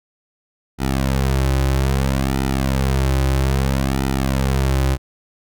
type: tone with flanger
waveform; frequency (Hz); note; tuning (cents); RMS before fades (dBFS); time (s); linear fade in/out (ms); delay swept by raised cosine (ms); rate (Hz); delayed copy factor
sawtooth; 66.8; C2; +36; -18; 0.78-4.98; 50; 1.8 to 4.4; 0.61; -0.9
effects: none